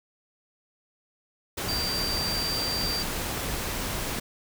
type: tone in noise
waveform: sine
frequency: 4699 Hz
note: D8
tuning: in tune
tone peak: -28 dBFS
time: 1.68-3.03 s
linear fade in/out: 10 ms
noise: pink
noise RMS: -31 dBFS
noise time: 1.57-4.2 s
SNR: 0 dB
effects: none